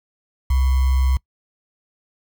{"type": "tone with sample-and-hold", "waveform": "sine", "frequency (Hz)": 65.41, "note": "C2", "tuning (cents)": 0, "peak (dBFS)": -14, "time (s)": [0.5, 1.17], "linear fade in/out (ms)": 5, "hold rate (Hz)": 1050, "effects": ["noise-tail reverb RT60 0.1 s tail -24 dB re dry"]}